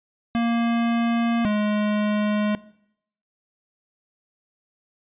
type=tone pair in turn; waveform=square; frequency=233.1 / 209.7 Hz; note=A#3 / G#3; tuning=0 / +17 cents; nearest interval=major second; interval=183 cents; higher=first; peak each=-20 dBFS; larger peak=neither; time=0.35-1.45 / 1.45-2.55 s; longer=neither; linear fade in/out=0 ms; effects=noise-tail reverb RT60 0.7 s tail -19 dB re dry + resampled to 8000 Hz